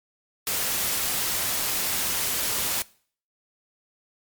white noise, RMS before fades -26 dBFS, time 0.47-2.82 s, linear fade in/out 0 ms, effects noise-tail reverb RT60 0.5 s tail -22 dB re dry + MP3 96 kbps

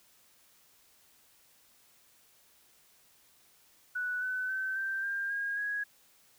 sine tone with pitch steps, 1480 / 1508.5 / 1537.5 / 1567.1 / 1597.3 / 1628 / 1659.3 Hz, F#6 / F#6 / G6 / G6 / G6 / G#6 / G#6, 0 / +33 / -34 / -1 / +32 / -35 / -2 cents, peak -31 dBFS, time 3.95-5.84 s, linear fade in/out 10 ms, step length 270 ms, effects white hiss -64 dBFS RMS until 6.38 s

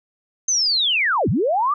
sine linear two-way sweep, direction down then up, 6350 to 82.41 to 1224 Hz, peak -16 dBFS, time 0.48-1.74 s, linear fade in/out 5 ms, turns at 1.29 s, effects none

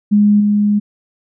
sine tone with level steps, 207 Hz, G#3, 5 cents flat, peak -7 / -10 dBFS, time 0.11-0.8 s, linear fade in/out 20 ms, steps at 0.4 s, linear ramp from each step 5 ms, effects none

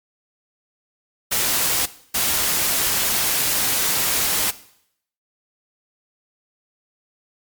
white noise bursts at uneven times, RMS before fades -20 dBFS, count 2, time 1.31-1.86 / 2.14-4.51 s, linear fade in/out 10 ms, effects noise-tail reverb RT60 0.7 s tail -17 dB re dry + MP3 96 kbps

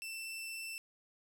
sawtooth tone with vibrato, 2671 Hz, E7, 22 cents sharp, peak -38 dBFS, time 0.02-0.78 s, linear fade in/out 0 ms, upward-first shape triangle, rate 17 Hz, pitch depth 11 cents each way, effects none

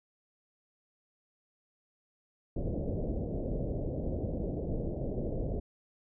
pink low-pass noise, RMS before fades -34 dBFS, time 2.56-5.6 s, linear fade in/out 5 ms, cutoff 620 Hz, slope 48 dB/octave, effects none

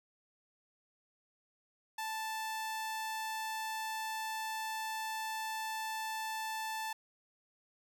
sawtooth tone, 880 Hz, A5, in tune, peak -33 dBFS, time 1.98-6.93 s, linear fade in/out 5 ms, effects none

